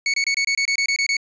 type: tone bursts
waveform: sawtooth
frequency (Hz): 2220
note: C#7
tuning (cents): +2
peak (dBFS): -14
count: 11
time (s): 0.06-1.168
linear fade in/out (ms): 2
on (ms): 78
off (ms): 25
effects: resampled to 16000 Hz